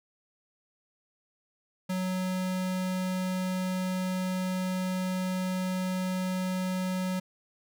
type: tone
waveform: square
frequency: 185 Hz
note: F#3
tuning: in tune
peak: -29 dBFS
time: 1.89-7.2 s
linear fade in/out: 10 ms
effects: none